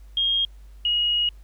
sine tone pair in turn, 3242 / 2888 Hz, G#7 / F#7, -42 / -43 cents, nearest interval major second, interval 201 cents, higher first, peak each -19 dBFS, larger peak neither, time 0.17-0.45 / 0.85-1.29 s, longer second, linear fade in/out 2 ms, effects added 50 Hz sine -42 dBFS peak until 1.43 s + pink hiss -62 dBFS RMS until 1.43 s

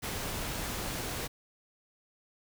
pink noise, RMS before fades -36 dBFS, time 0.02-1.28 s, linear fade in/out 20 ms, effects none

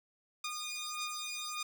10% pulse beating tone pair, 1222 / 1223.7 Hz, D#6 / D#6, -32 / -29 cents, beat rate 1.7 Hz, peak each -32 / -33 dBFS, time 0.44-1.63 s, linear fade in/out 5 ms, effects none

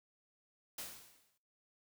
white noise with exponential decay, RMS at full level -42 dBFS, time 0.78-1.38 s, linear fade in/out 5 ms, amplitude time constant 130 ms, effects noise-tail reverb RT60 0.6 s tail -23 dB re dry

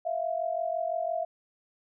sine tone pair together, 652.6 / 698.5 Hz, E5 / F5, -18 / 0 cents, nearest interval minor second, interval 118 cents, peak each -30 / -31 dBFS, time 0.05-1.25 s, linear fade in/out 10 ms, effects none

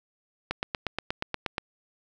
click train, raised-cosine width 0.3 ms, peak -12 dBFS, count 10, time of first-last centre 0.51-1.581 s, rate 8.4 Hz, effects none

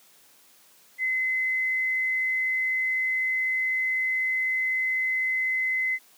sine tone, 2044 Hz, C7, 41 cents flat, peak -23 dBFS, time 0.98-5.99 s, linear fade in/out 50 ms, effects white hiss -57 dBFS RMS until 6.17 s + high-pass 150 Hz 12 dB/octave

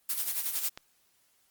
blue noise with tremolo, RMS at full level -29 dBFS, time 0.09-0.69 s, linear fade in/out 5 ms, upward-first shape sine, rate 11 Hz, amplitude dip 65%
click, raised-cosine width 0.2 ms, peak -24 dBFS, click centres 0.775 s
effects white hiss -69 dBFS RMS until 1.5 s + Opus 24 kbps

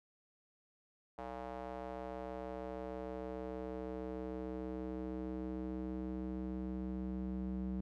square tone with band-pass filter sweep, 63.2 Hz, B1, 41 cents sharp, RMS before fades -42 dBFS, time 1.18-7.81 s, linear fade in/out 5 ms, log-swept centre 740 to 210 Hz, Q 1.9, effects none

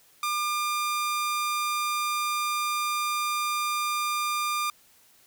sawtooth tone, 1200 Hz, D6, 37 cents sharp, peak -22 dBFS, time 0.23-4.7 s, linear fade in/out 2 ms, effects white hiss -59 dBFS RMS until 5.26 s

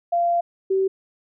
sine tone pair in turn, 690 / 383.7 Hz, F5 / G4, -21 / -37 cents, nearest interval minor seventh, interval 1016 cents, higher first, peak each -17 dBFS, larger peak neither, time 0.12-0.41 / 0.7-0.88 s, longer first, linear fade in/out 10 ms, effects none

